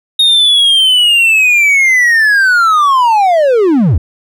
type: linear sweep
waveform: triangle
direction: down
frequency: 3729 to 60.2 Hz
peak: -4 dBFS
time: 0.19-3.98 s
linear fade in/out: 5 ms
effects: none